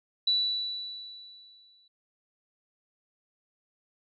sine tone with exponential decay, 3951 Hz, B7, in tune, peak -21 dBFS, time 0.27-1.88 s, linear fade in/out 5 ms, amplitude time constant 350 ms, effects none

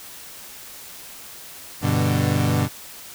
30% pulse chord, G major, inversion none, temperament equal, 98 / 123.47 / 146.83 Hz, G2 / B2 / D3, 0 / 0 / 0 cents, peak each -20 dBFS, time 1.81-2.69 s, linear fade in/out 50 ms, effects white hiss -40 dBFS RMS until 3.14 s

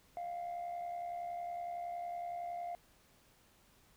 sine tone with amplitude modulation, 698.5 Hz, F5, in tune, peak -34 dBFS, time 0.17-2.75 s, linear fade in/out 0 ms, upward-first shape sine, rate 70.8 Hz, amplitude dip 60%, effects tanh soft clip ceiling -36 dBFS + pink hiss -67 dBFS RMS until 3.96 s

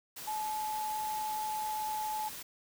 sine tone in noise, 859 Hz, A5, 42 cents flat, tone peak -33 dBFS, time 0.27-2.29 s, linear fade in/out 10 ms, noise white, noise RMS -44 dBFS, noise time 0.16-2.43 s, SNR +8 dB, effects none

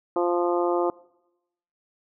harmonic tone, 174.61 Hz, F3, in tune, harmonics 2 / 3 / 4 / 5 / 6 / 7, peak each -23 / -27 / -29 / -31 / -33 / -34 dBFS, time 0.16-0.9 s, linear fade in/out 2 ms, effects noise-tail reverb RT60 0.9 s tail -22 dB re dry

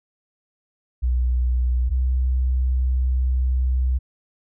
sine tone pair in turn, 61.74 / 63.66 Hz, B1 / C2, 0 / -47 cents, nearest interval minor second, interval 53 cents, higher second, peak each -17 dBFS, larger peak neither, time 1.02-1.9 / 1.9-3.99 s, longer second, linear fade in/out 20 ms, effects none

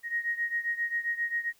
sine beating tone pair, 1873 / 1880.5 Hz, A#6 / A#6, +8 / +15 cents, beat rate 7.5 Hz, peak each -30 / -33 dBFS, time 0.03-1.53 s, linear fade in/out 50 ms, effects white hiss -64 dBFS RMS until 1.59 s

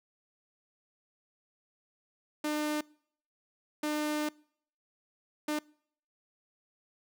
sawtooth tone bursts at uneven times, 301.2 Hz, D4, 44 cents sharp, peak -26 dBFS, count 3, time 2.44-2.81 / 3.83-4.29 / 5.48-5.59 s, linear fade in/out 5 ms, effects noise-tail reverb RT60 0.6 s tail -25 dB re dry

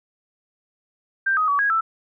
sine tone with pitch steps, 1576 / 1256 / 1137 / 1648 / 1325 Hz, G6 / D#6 / C#6 / G#6 / E6, +9 / +16 / +44 / -14 / +9 cents, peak -17 dBFS, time 1.26-1.81 s, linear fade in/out 10 ms, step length 110 ms, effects none

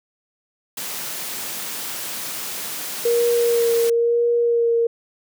white high-pass noise, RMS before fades -29 dBFS, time 0.77-3.9 s, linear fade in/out 5 ms, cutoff 130 Hz, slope 24 dB/octave
sine tone with vibrato, 469.3 Hz, A#4, 12 cents sharp, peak -15 dBFS, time 3.05-4.87 s, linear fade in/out 5 ms, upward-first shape sine, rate 1 Hz, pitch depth 17 cents each way
effects none

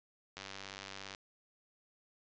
click train, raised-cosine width 0.2 ms, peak -27 dBFS, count 77, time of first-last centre 0.37-1.149 s, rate 97.6 Hz, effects resampled to 16000 Hz

